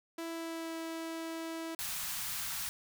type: tone with pitch glide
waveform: sawtooth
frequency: 331.1 to 327.1 Hz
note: E4 to E4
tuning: +8 to -13 cents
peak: -34 dBFS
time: 0.18-1.75 s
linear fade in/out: 5 ms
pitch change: -21 cents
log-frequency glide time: 0.28-0.75 s
type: band-stop noise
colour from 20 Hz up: white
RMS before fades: -38 dBFS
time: 1.79-2.69 s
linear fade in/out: 0 ms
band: 190 to 810 Hz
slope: 24 dB/octave
effects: none